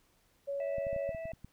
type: tone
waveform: sine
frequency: 560 Hz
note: C#5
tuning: 18 cents sharp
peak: -33 dBFS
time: 0.47-1.12 s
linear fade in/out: 20 ms
type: harmonic tone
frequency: 655 Hz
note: E5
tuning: 11 cents flat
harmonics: 1 / 3 / 4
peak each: -38 / -53 / -55 dBFS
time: 0.6-1.32 s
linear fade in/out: 2 ms
type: clicks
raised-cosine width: 5 ms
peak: -33 dBFS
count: 9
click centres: 0.783 / 0.868 / 0.93 / 0.963 / 1.092 / 1.148 / 1.255 / 1.335 / 1.446 s
effects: pink hiss -70 dBFS RMS until 1.52 s